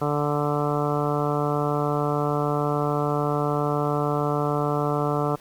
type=harmonic tone; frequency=146.83 Hz; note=D3; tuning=in tune; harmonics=1 / 2 / 3 / 4 / 5 / 6 / 7 / 8 / 9; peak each=-26 / -29 / -27 / -30 / -30 / -35 / -33 / -32 / -33 dBFS; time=0.01-5.36 s; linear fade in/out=10 ms; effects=pink hiss -50 dBFS RMS until 5.4 s + MP3 96 kbps